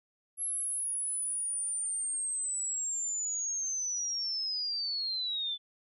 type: linear sweep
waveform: sine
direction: down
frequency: 11175 to 3476 Hz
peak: -31 dBFS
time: 0.37-5.58 s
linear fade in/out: 50 ms
effects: none